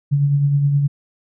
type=tone with tremolo; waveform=sine; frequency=142.4 Hz; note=C#3; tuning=47 cents sharp; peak=-11 dBFS; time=0.11-0.88 s; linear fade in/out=20 ms; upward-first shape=triangle; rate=9.6 Hz; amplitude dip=45%; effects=none